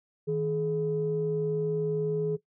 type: tone pair together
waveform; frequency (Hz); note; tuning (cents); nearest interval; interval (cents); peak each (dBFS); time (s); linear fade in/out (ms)
sine; 158.45 / 422.7; D#3 / G#4; +32 / +31; octave + perfect fourth; 1699; -30 / -26; 0.27-2.37; 20
effects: noise-tail reverb RT60 0.1 s tail -17 dB re dry + tanh soft clip ceiling -18 dBFS